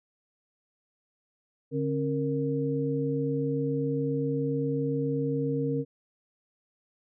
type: tone cluster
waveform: sine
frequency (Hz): 144.1 / 271.5 / 464.8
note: D3 / C#4 / A#4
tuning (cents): -33 / -36 / -5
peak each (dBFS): -30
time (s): 1.71-5.85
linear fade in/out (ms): 50
effects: none